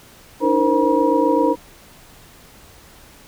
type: tone cluster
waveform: sine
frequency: 291.8 / 319.5 / 468.5 / 521 / 958 Hz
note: D4 / D#4 / A#4 / C5 / A#5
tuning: -11 / +46 / +9 / -7 / +47 cents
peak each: -20 dBFS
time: 0.4-1.56 s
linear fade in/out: 50 ms
effects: pink hiss -46 dBFS RMS until 3.27 s